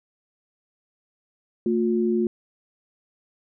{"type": "tone pair together", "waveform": "sine", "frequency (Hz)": [224.8, 356.6], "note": ["A3", "F4"], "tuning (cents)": [37, 36], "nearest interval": "minor sixth", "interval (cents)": 799, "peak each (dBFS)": -22, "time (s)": [1.66, 2.27], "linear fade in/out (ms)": 2, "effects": []}